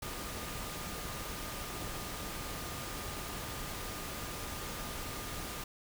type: tone in noise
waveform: sine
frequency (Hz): 1213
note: D#6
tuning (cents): -44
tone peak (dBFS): -50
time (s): 0.02-5.64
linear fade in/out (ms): 5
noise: pink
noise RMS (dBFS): -41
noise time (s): 0.02-5.64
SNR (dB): -12
effects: none